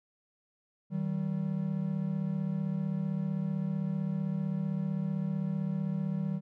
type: tone pair together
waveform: triangle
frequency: 156.49 / 192.1 Hz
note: D#3 / G3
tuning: +10 / -35 cents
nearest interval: major third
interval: 355 cents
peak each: -31 / -30 dBFS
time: 0.9-6.41 s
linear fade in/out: 50 ms
effects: none